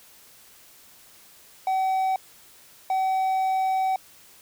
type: tone bursts at uneven times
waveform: triangle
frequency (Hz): 760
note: F#5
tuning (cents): +46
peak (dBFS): -19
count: 2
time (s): 1.67-2.16 / 2.9-3.96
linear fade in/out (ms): 2
effects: white hiss -52 dBFS RMS until 4.41 s